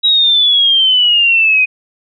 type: exponential sweep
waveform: sine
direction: down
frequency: 3858 to 2489 Hz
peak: -7 dBFS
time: 0.03-1.66 s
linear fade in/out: 20 ms
effects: none